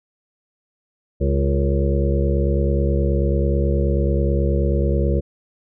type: harmonic tone with a mistuned harmonic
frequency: 69.3 Hz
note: C#2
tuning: in tune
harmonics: 1 / 2 / 3 / 5 / 6 / 7 / 8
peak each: -18 / -23 / -26 / -26 / -30 / -27 / -28 dBFS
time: 1.2-5.21 s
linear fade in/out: 20 ms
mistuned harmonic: 7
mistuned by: -43 cents
effects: none